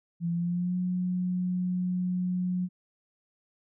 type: tone with pitch glide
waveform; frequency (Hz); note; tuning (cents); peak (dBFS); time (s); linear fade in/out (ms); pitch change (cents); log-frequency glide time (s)
sine; 170 to 181.15; F3 to F#3; -46 to -36; -26; 0.2-2.69; 50; +110; 0.32-0.76
effects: none